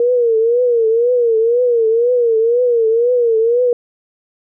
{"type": "tone with vibrato", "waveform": "sine", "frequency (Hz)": 469.4, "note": "A#4", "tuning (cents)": 12, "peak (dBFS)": -10, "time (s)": [0, 3.73], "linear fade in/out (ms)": 2, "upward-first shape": "triangle", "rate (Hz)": 2, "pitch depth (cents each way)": 120, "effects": []}